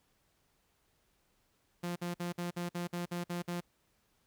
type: tone bursts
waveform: sawtooth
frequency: 174.61 Hz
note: F3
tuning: in tune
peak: -31 dBFS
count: 10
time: 1.83-3.607 s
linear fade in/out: 10 ms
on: 130 ms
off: 53 ms
effects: pink hiss -74 dBFS RMS until 4.26 s